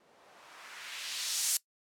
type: noise with low-pass filter sweep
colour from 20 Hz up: violet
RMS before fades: -38 dBFS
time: 0-1.57 s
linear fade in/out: 2 ms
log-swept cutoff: 390 to 8600 Hz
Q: 1.1
effects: noise-tail reverb RT60 0.1 s tail -20 dB re dry